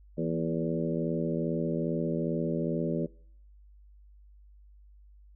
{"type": "harmonic tone with a mistuned harmonic", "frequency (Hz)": 82.41, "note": "E2", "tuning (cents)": 0, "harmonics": [2, 3, 4, 5, 6, 7], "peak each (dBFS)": [-32, -34, -35, -36, -37, -37], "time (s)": [0.17, 3.07], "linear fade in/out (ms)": 20, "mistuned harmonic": 3, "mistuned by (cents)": -54, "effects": ["noise-tail reverb RT60 0.6 s tail -23 dB re dry", "added 50 Hz sine -52 dBFS peak until 5.35 s"]}